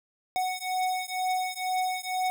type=beating tone pair; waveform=square; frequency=740 / 742.1 Hz; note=F#5 / F#5; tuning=0 / +5 cents; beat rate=2.1 Hz; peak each=-31 dBFS; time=0.36-2.3 s; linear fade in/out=0 ms; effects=none